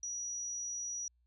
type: tone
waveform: sine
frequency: 5820 Hz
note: F#8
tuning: 29 cents flat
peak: -37 dBFS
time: 0.03-1.08 s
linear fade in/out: 2 ms
effects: added 60 Hz sine -69 dBFS peak until 1.26 s